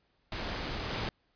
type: noise with level steps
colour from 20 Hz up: pink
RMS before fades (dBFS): -36 / -34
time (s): 0.32-1.09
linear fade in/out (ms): 2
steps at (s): 0.89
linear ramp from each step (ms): 20
effects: pink hiss -73 dBFS RMS until 1.35 s + resampled to 11025 Hz